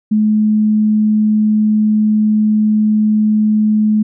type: tone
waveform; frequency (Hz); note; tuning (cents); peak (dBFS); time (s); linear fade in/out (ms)
sine; 213.8; A3; -49; -9; 0.11-4.03; 10
effects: none